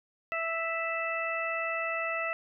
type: harmonic tone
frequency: 659.3 Hz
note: E5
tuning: in tune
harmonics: 1 / 2 / 3 / 4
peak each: -35 / -35 / -35 / -35 dBFS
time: 0.32-2.33 s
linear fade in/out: 0 ms
effects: none